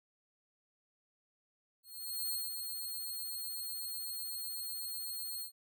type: tone with ADSR envelope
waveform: 5% pulse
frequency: 4273 Hz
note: C8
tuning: 36 cents sharp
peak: -27 dBFS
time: 1.83-5.52 s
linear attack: 470 ms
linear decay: 200 ms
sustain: -5 dB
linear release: 100 ms
effects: none